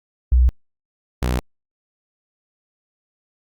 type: tone pair in turn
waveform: sine / sawtooth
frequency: 62 / 62 Hz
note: B1 / B1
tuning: +7 / +7 cents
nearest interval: unison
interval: 0 cents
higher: neither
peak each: -10 / -14 dBFS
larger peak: first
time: 0.32-0.49 / 1.22-1.39 s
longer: neither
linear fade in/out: 0 ms
effects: Opus 48 kbps